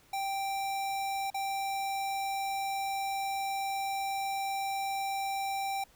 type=tone with dropouts; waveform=square; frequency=784 Hz; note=G5; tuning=in tune; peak=-32 dBFS; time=0.13-5.84 s; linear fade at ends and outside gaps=5 ms; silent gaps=1.303-1.343 s; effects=pink hiss -62 dBFS RMS until 5.95 s